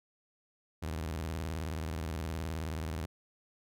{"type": "tone with vibrato", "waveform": "sawtooth", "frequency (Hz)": 79.6, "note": "D#2", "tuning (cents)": 40, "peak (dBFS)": -31, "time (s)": [0.82, 3.06], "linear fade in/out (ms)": 10, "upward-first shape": "square", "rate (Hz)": 19, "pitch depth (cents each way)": 160, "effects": []}